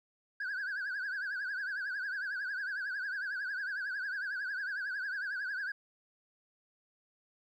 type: tone with vibrato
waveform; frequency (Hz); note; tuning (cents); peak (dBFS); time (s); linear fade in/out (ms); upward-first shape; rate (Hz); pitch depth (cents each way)
sine; 1568; G6; 0; -32; 0.4-5.72; 5; triangle; 11; 150
effects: tanh soft clip ceiling -33 dBFS + 12-bit